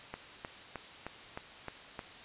click train, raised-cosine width 0.5 ms, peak -24 dBFS, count 7, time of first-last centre 0.14-1.992 s, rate 3.24 Hz, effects white hiss -50 dBFS RMS until 2.24 s + resampled to 8000 Hz

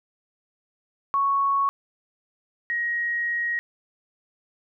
sine tone pair in turn, 1108.7 / 1888.4 Hz, C#6 / A#6, 0 / +22 cents, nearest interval major sixth, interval 922 cents, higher second, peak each -19 / -23 dBFS, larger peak first, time 1.14-1.69 / 2.7-3.59 s, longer second, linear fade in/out 0 ms, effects none

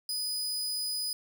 sawtooth tone, 4978 Hz, D#8, in tune, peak -28 dBFS, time 0.09-1.13 s, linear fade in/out 2 ms, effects none

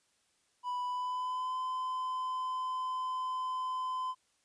triangle tone with pitch glide, 989 to 1022.7 Hz, B5 to C6, +2 to -40 cents, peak -31 dBFS, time 0.63-4.15 s, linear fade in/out 50 ms, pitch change +58 cents, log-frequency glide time 0.85-1.57 s, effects white hiss -73 dBFS RMS until 4.44 s + resampled to 22050 Hz

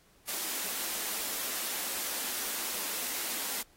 white high-pass noise, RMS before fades -35 dBFS, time 0.27-3.63 s, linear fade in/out 20 ms, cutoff 190 Hz, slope 96 dB/octave, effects pink hiss -64 dBFS RMS until 3.76 s + AAC 48 kbps

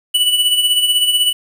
square tone with tremolo, 2960 Hz, F#7, in tune, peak -10 dBFS, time 0.14-1.33 s, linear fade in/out 10 ms, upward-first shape sine, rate 16 Hz, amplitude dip 55%, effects 7-bit

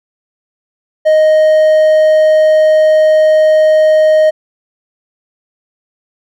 triangle tone, 622.3 Hz, D#5, in tune, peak -3 dBFS, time 1.05-4.31 s, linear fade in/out 20 ms, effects none

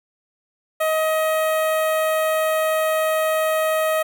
sawtooth tone with notch filter, 631 Hz, D#5, 24 cents sharp, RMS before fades -20 dBFS, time 0.8-4.03 s, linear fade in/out 10 ms, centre 5100 Hz, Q 0.72, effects none

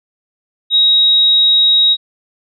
sine tone, 3800 Hz, A#7, 33 cents sharp, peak -7 dBFS, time 0.7-1.97 s, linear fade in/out 50 ms, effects none

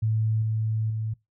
sine tone with level steps, 110 Hz, A2, in tune, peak -21 / -23 / -26 dBFS, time 0.02-1.14 s, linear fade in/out 10 ms, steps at 0.42 / 0.9 s, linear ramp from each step 2 ms, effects noise-tail reverb RT60 0.2 s tail -22 dB re dry

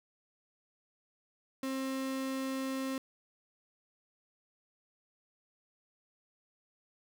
35% pulse tone, 265.8 Hz, C4, 27 cents sharp, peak -32 dBFS, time 1.63-2.98 s, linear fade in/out 2 ms, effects none

